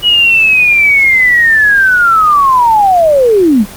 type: linear sweep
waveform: sine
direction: down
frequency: 2934 to 183.1 Hz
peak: -4 dBFS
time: 0.02-3.66 s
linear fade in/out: 50 ms
effects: pink hiss -29 dBFS RMS until 3.76 s + Opus 24 kbps